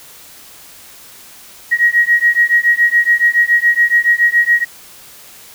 sine beating tone pair, 1892 / 1899.1 Hz, A#6 / A#6, +25 / +32 cents, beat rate 7.1 Hz, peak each -12 dBFS, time 1.71-4.65 s, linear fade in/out 20 ms, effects white hiss -39 dBFS RMS until 5.54 s

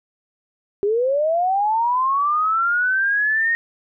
sine linear sweep, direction up, 392 to 1864.7 Hz, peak -16 dBFS, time 0.83-3.55 s, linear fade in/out 0 ms, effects none

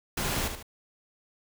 pink noise with echo, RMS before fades -30 dBFS, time 0.17-0.48 s, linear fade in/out 5 ms, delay 74 ms, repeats 2, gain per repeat -7 dB, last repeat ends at 0.628 s, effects none

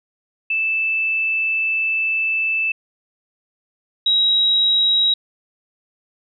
sine tone pair in turn, 2637 / 3837 Hz, E7 / A#7, 0 / +49 cents, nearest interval tritone, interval 649 cents, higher second, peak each -17 / -13 dBFS, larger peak second, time 0.5-2.72 / 4.06-5.14 s, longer first, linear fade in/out 5 ms, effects none

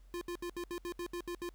square tone bursts, 349.2 Hz, F4, in tune, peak -38 dBFS, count 10, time 0.14-1.49 s, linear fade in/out 0 ms, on 72 ms, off 70 ms, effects added 45 Hz sine -55 dBFS peak until 1.54 s + pink hiss -73 dBFS RMS until 1.54 s

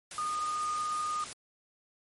sine tone in noise, 1226 Hz, D#6, 26 cents flat, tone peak -30 dBFS, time 0.18-1.24 s, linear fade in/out 2 ms, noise white, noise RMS -42 dBFS, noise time 0.11-1.33 s, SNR +9 dB, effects MP3 48 kbps

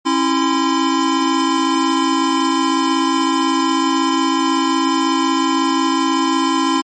square tone cluster, 271.6 / 327.8 / 1029 Hz, C#4 / E4 / C6, -35 / -10 / -29 cents, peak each -19 dBFS, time 0.05-6.82 s, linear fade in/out 20 ms, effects MP3 32 kbps

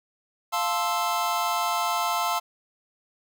square chord, F major seventh, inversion none, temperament equal, 698.5 / 880 / 1046.5 / 1318.5 Hz, F5 / A5 / C6 / E6, 0 / 0 / 0 / 0 cents, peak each -30 dBFS, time 0.52-2.4 s, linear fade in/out 20 ms, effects none

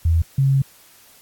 sine tone pair in turn, 82.41 / 135.98 Hz, E2 / C#3, 0 / -33 cents, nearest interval major sixth, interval 867 cents, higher second, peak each -13 dBFS, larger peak neither, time 0.05-0.22 / 0.38-0.62 s, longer second, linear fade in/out 5 ms, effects white hiss -50 dBFS RMS until 1.21 s + AAC 64 kbps

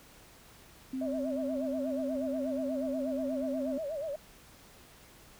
sine tone, 261.6 Hz, C4, in tune, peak -32 dBFS, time 0.93-3.78 s, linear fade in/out 5 ms
sine tone with vibrato, 601 Hz, D5, 40 cents sharp, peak -33 dBFS, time 1.01-4.16 s, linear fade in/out 5 ms, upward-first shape sine, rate 8.3 Hz, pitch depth 150 cents each way
effects tanh soft clip ceiling -22 dBFS + pink hiss -56 dBFS RMS until 5.39 s

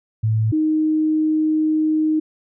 sine tone pair in turn, 110 / 311.1 Hz, A2 / D#4, 0 / 0 cents, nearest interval octave + tritone, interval 1800 cents, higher second, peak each -15 dBFS, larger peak neither, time 0.23-0.52 / 0.52-2.2 s, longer second, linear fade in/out 10 ms, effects none

